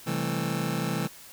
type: chord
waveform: sawtooth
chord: A minor seventh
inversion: first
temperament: just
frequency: 132 / 165 / 198 / 220 Hz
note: C3 / E3 / G3 / A3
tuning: +16 / +2 / +18 / 0 cents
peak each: -29 / -26 / -31 / -29 dBFS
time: 0.06-1.08 s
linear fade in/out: 20 ms
effects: white hiss -48 dBFS RMS until 1.32 s